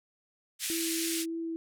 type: band-pass noise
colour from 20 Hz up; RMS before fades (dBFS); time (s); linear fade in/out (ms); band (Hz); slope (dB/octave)
white; -34; 0.59-1.26; 50; 1900 to 12000; 24
type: tone with vibrato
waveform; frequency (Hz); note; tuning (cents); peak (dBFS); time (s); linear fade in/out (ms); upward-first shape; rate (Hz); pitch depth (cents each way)
sine; 329.6; E4; 0; -32; 0.7-1.56; 0; triangle; 3.3; 10
effects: none